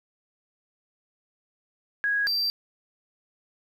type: tone pair in turn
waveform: sine / triangle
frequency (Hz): 1654 / 4696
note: G#6 / D8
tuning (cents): -8 / -1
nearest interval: octave + tritone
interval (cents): 1807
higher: second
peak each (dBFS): -22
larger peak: neither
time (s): 2.04-2.27 / 2.27-2.5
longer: neither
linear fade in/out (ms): 0
effects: 10-bit